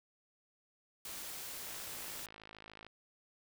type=noise; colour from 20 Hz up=white; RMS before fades=-45 dBFS; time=1.05-2.26 s; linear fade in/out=2 ms
type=click train; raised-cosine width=0.3 ms; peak=-35 dBFS; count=65; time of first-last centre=1.67-2.866 s; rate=53.5 Hz
effects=none